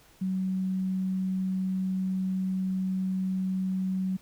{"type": "tone", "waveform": "sine", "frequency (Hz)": 187.9, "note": "F#3", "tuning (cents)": 27, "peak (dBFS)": -26, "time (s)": [0.21, 4.17], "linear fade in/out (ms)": 10, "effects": ["pink hiss -58 dBFS RMS until 4.21 s"]}